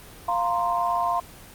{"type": "chord", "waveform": "sine", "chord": "F suspended fourth", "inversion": "none", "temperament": "equal", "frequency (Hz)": [698.5, 932.3, 1046.5], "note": ["F5", "Bb5", "C6"], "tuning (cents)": [0, 0, 0], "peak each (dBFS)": [-25, -27, -25], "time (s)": [0.28, 1.2], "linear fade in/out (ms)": 5, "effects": ["pink hiss -45 dBFS RMS until 1.54 s", "Opus 24 kbps"]}